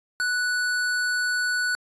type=tone; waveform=square; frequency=1480 Hz; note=F#6; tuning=in tune; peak=-23 dBFS; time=0.2-1.75 s; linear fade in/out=0 ms; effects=resampled to 22050 Hz